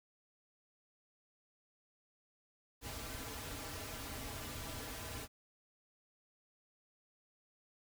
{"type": "noise with comb filter", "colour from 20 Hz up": "pink", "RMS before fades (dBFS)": -45, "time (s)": [2.81, 5.28], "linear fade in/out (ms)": 50, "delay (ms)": 5.5, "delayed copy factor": -0.85, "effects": []}